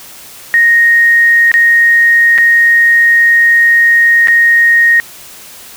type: tone with dropouts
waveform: sine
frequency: 1864.7 Hz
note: A#6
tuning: in tune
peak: -4 dBFS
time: 0.54-5 s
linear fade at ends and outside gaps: 0 ms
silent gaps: 1.516-1.54 / 2.379-2.384 / 4.273-4.283 s
effects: white hiss -33 dBFS RMS until 5.76 s